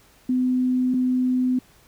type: tone pair in turn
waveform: sine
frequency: 253.5 / 253.5 Hz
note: B3 / B3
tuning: +45 / +45 cents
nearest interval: unison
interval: 0 cents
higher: neither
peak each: -18 dBFS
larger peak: neither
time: 0.29-0.94 / 0.94-1.59 s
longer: neither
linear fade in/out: 5 ms
effects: pink hiss -55 dBFS RMS until 1.87 s